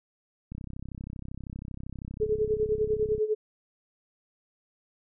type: click train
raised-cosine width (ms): 5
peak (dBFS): -26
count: 88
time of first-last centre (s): 0.52-3.181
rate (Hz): 32.7
type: tone with tremolo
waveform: sine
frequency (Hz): 429.7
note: A4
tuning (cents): -41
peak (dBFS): -21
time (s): 2.2-3.35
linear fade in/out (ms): 20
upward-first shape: sine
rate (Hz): 10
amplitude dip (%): 80
effects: none